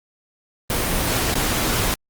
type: noise with dropouts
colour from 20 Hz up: pink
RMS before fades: -21 dBFS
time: 0.7-1.94 s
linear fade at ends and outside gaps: 0 ms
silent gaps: 1.341-1.354 s
effects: Opus 24 kbps